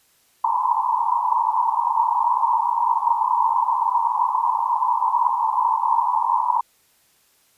pink band-pass noise, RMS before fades -20 dBFS, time 0.44-6.61 s, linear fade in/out 5 ms, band 910 to 1000 Hz, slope 96 dB/octave, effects white hiss -60 dBFS RMS until 7.57 s + resampled to 32000 Hz

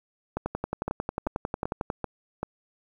two click trains, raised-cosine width 1 ms, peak -15 / -14 dBFS, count 5 / 18, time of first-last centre 0.88-2.43 / 0.37-1.902 s, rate 2.58 / 11.1 Hz, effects 9-bit

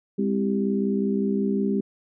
harmonic tone with a mistuned harmonic, 65.41 Hz, C2, in tune, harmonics 3 / 4 / 5 / 6, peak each -23 / -28 / -35 / -27 dBFS, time 0.18-1.81 s, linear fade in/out 10 ms, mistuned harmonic 3, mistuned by +53 cents, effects none

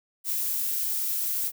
violet noise, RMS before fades -28 dBFS, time 0.24-1.52 s, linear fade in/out 50 ms, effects none

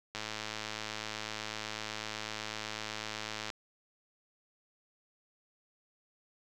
click train, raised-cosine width 0.2 ms, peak -20 dBFS, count 363, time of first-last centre 0.15-3.502 s, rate 108 Hz, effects none

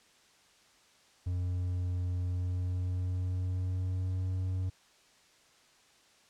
triangle tone with pitch glide, 89.9 to 92.75 Hz, F#2 to F#2, -49 to +5 cents, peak -28 dBFS, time 1.26-4.7 s, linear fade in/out 10 ms, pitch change +54 cents, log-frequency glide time 2.2-4.28 s, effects white hiss -63 dBFS RMS until 6.29 s + low-pass 7000 Hz 12 dB/octave

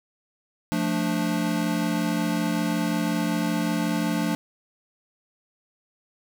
square chord, D minor, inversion first, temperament equal, 174.61 / 220 / 293.7 Hz, F3 / A3 / D4, 0 / 0 / 0 cents, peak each -28 dBFS, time 0.72-4.35 s, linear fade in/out 0 ms, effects none

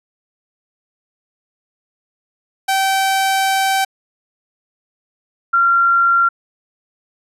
sawtooth / sine tone pair in turn, 773 / 1377.3 Hz, G5 / F6, -24 / -24 cents, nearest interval minor seventh, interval 1000 cents, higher second, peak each -10 dBFS, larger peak neither, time 2.68-3.85 / 5.53-6.29 s, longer first, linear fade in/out 10 ms, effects resampled to 32000 Hz

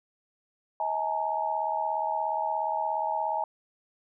sine tone cluster, 638 / 844 / 921 Hz, D#5 / G#5 / A#5, +43 / +28 / -21 cents, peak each -33 / -29 / -31 dBFS, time 0.8-3.44 s, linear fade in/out 2 ms, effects none

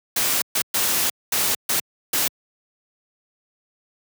white noise bursts at uneven times, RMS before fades -21 dBFS, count 6, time 0.16-0.42 / 0.55-0.62 / 0.74-1.1 / 1.32-1.55 / 1.69-1.8 / 2.13-2.28 s, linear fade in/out 5 ms, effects high-pass 100 Hz 12 dB/octave

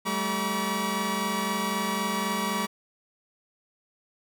sawtooth tone cluster, 193.7 / 217.6 / 961 / 1144 Hz, G3 / A3 / B5 / D6, -20 / -19 / -48 / -46 cents, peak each -28 dBFS, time 0.05-2.67 s, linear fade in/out 20 ms, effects none

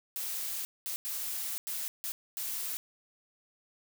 blue noise bursts at uneven times, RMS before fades -36 dBFS, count 6, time 0.16-0.65 / 0.86-0.96 / 1.05-1.58 / 1.67-1.88 / 2.04-2.12 / 2.37-2.77 s, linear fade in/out 0 ms, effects none

